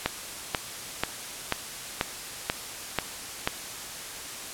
click train, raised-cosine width 0.3 ms, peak -7 dBFS, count 8, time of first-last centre 0.06-3.475 s, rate 2.05 Hz, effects white hiss -38 dBFS RMS until 4.53 s + low-pass 11000 Hz 12 dB/octave

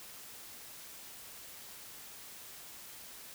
silence, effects white hiss -50 dBFS RMS until 3.34 s

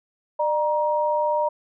sine tone pair together, 601 / 944.1 Hz, D5 / A#5, +40 / +22 cents, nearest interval minor sixth, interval 782 cents, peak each -22 dBFS, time 0.39-1.49 s, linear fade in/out 10 ms, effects none

